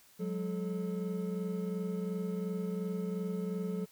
triangle tone cluster, 181.4 / 204.2 / 432.9 Hz, F#3 / G#3 / A4, -34 / -29 / -28 cents, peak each -33 / -39 / -37 dBFS, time 0.19-3.86 s, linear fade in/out 20 ms, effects white hiss -62 dBFS RMS until 3.91 s

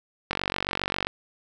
click train, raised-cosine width 0.3 ms, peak -9 dBFS, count 37, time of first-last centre 0.31-1.069 s, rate 47.4 Hz, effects none

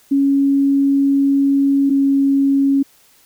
sine tone pair in turn, 277.2 / 275.7 Hz, C#4 / C#4, 0 / -9 cents, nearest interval unison, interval 9 cents, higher first, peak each -11 dBFS, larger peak neither, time 0.11-1.9 / 1.9-2.83 s, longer first, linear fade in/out 10 ms, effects white hiss -52 dBFS RMS until 3.25 s

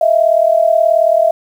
sine tone pair together, 637.4 / 676 Hz, D#5 / E5, +42 / +43 cents, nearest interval minor second, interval 101 cents, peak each -11 dBFS, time 0.01-1.31 s, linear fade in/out 5 ms, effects 7-bit

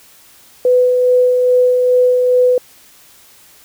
sine tone with tremolo, 499.4 Hz, B4, 19 cents sharp, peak -7 dBFS, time 0.65-2.58 s, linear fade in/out 2 ms, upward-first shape sine, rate 2.4 Hz, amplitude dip 30%, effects white hiss -45 dBFS RMS until 3.64 s

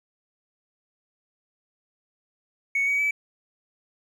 triangle tone with pitch steps, 2221 / 2260 / 2299 Hz, C#7 / C#7 / D7, +3 / +33 / -37 cents, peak -18 dBFS, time 2.75-3.11 s, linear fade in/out 5 ms, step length 120 ms, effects tanh soft clip ceiling -17 dBFS

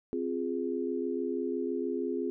sine chord, F minor, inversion second, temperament equal, 261.6 / 349.2 / 415.3 Hz, C4 / F4 / Ab4, 0 / 0 / 0 cents, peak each -34 dBFS, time 0.13-2.3 s, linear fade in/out 0 ms, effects none

